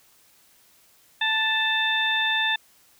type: harmonic tone with a mistuned harmonic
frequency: 880 Hz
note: A5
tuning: in tune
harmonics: 1 / 2 / 3 / 4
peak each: -29 / -24 / -29 / -25 dBFS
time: 1.21-2.56 s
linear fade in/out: 5 ms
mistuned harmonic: 4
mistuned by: +30 cents
effects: white hiss -58 dBFS RMS until 2.99 s